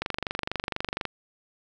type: click train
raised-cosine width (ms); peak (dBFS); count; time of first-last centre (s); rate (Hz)
0.3; -12; 26; 0.02-1.053; 24.2
effects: none